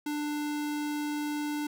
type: tone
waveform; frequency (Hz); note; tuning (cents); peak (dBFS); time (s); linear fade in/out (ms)
square; 296.3; D4; +15; -31; 0.06-1.67; 5
effects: none